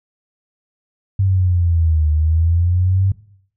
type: exponential two-way sweep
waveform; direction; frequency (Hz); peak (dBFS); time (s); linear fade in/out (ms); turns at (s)
sine; down then up; 98 to 75.8 to 98; -12; 1.19-3.12; 5; 2.1
effects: noise-tail reverb RT60 0.6 s tail -18 dB re dry